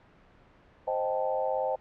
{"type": "chord", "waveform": "sine", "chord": "A half-diminished seventh", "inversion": "first", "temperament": "equal", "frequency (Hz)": [523.3, 622.3, 784, 880], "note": ["C5", "Eb5", "G5", "A5"], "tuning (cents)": [0, 0, 0, 0], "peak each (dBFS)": [-30, -32, -33, -35], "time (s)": [0.87, 1.76], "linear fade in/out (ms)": 10, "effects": ["pink hiss -58 dBFS RMS until 1.8 s", "low-pass 2000 Hz 12 dB/octave"]}